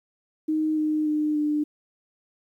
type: tone with pitch steps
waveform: sine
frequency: 311.1 / 307 / 302.9 / 298.9 Hz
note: D#4 / D#4 / D#4 / D4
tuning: 0 / -23 / -46 / +31 cents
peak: -21 dBFS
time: 0.48-1.64 s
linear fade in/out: 10 ms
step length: 290 ms
effects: 10-bit